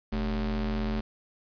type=ring-modulated tone; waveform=square; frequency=84.8 Hz; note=E2; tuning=50 cents sharp; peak=-25 dBFS; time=0.12-1.01 s; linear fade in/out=10 ms; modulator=132 Hz; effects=resampled to 11025 Hz + 9-bit